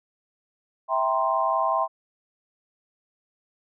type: chord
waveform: sine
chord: C dominant seventh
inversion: first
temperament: just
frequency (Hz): 654.1 / 784.9 / 941.9 / 1046.5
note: E5 / G5 / Bb5 / C6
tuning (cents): -14 / +2 / +18 / 0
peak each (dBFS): -26 / -27 / -29 / -24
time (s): 0.88-1.88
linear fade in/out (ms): 50
effects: none